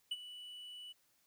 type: tone with ADSR envelope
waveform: triangle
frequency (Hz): 2960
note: F#7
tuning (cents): 0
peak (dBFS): -32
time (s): 0.11-0.93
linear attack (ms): 7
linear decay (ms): 38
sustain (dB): -14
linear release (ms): 17
effects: white hiss -74 dBFS RMS until 1.26 s